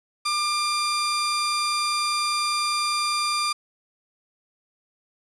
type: tone pair together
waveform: sawtooth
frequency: 1195 / 2390 Hz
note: D6 / D7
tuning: +30 / +30 cents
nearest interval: octave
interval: 1200 cents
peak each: -20 dBFS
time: 0.25-3.53 s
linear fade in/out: 10 ms
effects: resampled to 22050 Hz + 8-bit